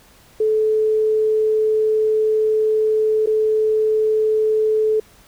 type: tone with dropouts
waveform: sine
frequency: 433.7 Hz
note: A4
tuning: 25 cents flat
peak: -14 dBFS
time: 0.4-5 s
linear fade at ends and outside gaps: 5 ms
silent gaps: 3.261-3.271 s
effects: pink hiss -50 dBFS RMS until 5.27 s